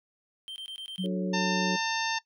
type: tone bursts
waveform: triangle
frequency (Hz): 3136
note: G7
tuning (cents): 0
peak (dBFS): -35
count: 6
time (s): 0.48-1.06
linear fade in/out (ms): 0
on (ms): 80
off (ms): 20
type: tone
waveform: sine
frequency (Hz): 185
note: F#3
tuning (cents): 0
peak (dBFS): -28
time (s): 0.98-1.77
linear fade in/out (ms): 20
type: chord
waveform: sine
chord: D major seventh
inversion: none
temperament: just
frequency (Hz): 293.7 / 367.1 / 440.5 / 550.6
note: D4 / F#4 / A4 / C#5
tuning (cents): 0 / -14 / +2 / -12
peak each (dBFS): -37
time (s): 1.03-1.77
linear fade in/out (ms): 20
type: harmonic tone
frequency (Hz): 900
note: A5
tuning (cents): +39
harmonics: 1 / 2 / 3 / 4 / 5 / 6 / 7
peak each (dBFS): -31 / -34 / -36 / -37 / -38 / -39 / -39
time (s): 1.33-2.19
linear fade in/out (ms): 10
effects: noise-tail reverb RT60 0.1 s tail -19 dB re dry